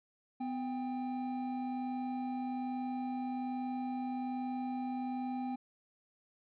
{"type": "tone pair together", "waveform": "triangle", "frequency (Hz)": [251.6, 796], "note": ["B3", "G5"], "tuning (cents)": [32, 26], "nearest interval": "octave + minor sixth", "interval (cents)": 1994, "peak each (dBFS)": [-34, -39], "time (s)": [0.4, 5.56], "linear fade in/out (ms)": 10, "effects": ["resampled to 11025 Hz"]}